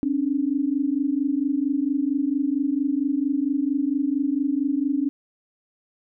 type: tone pair together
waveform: sine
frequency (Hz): 269.1 / 293.5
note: C4 / D4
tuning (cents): +49 / -1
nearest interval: major second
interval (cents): 150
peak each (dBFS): -23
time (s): 0.03-5.09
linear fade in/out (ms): 0
effects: none